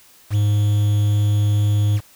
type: tone with quantisation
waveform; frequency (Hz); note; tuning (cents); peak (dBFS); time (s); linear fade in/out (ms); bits
triangle; 103.83; G#2; 0; -12; 0.3-2.01; 50; 6
effects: white hiss -50 dBFS RMS until 2.15 s